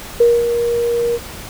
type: tone with ADSR envelope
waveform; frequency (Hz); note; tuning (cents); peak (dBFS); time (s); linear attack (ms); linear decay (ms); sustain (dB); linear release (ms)
sine; 472.4; A#4; +23; -6; 0.2-1.19; 7; 220; -8; 42
effects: pink hiss -32 dBFS RMS until 1.49 s